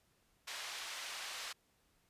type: band-pass noise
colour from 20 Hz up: white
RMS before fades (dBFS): -45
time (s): 0.47-1.53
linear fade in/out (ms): 10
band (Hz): 790 to 4800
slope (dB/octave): 12
effects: pink hiss -74 dBFS RMS until 2.09 s + resampled to 32000 Hz